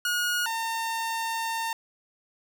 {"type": "tone pair in turn", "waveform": "sawtooth", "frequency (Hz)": [1442, 908.4], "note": ["F#6", "A#5"], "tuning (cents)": [-45, -45], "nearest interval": "minor sixth", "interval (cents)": 800, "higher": "first", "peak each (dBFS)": [-21, -24], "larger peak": "first", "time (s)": [[0.05, 0.46], [0.46, 1.73]], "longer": "second", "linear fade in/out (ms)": 2, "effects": []}